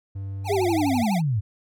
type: tone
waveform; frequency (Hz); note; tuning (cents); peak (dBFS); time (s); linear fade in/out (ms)
triangle; 97.8; G2; -4; -27; 0.15-1.04; 10
type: tone with vibrato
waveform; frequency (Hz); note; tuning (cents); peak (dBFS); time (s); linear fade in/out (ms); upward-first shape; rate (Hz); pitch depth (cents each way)
square; 767; G5; -38; -27; 0.44-1.22; 50; triangle; 12; 300
type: linear sweep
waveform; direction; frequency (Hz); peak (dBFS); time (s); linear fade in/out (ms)
sine; down; 415.3 to 94; -20; 0.49-1.41; 20
effects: none